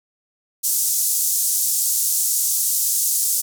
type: band-pass noise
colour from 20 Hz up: pink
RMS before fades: -20 dBFS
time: 0.63-3.42 s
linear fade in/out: 20 ms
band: 6500 to 16000 Hz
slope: 24 dB/octave
effects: none